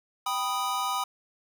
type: chord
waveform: square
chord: G augmented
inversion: none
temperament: equal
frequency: 784 / 987.8 / 1244.5 Hz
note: G5 / B5 / D#6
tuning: 0 / 0 / 0 cents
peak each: -34 / -32 / -31 dBFS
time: 0.26-1.04 s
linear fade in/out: 5 ms
effects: none